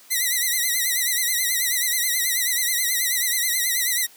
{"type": "tone with vibrato", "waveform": "5% pulse", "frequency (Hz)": 1975.5, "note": "B6", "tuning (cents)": 0, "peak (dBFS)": -10, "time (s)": [0.1, 4.07], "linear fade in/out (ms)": 20, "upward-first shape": "triangle", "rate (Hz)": 9.3, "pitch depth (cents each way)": 110, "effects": ["white hiss -50 dBFS RMS until 4.16 s", "high-pass 200 Hz 12 dB/octave"]}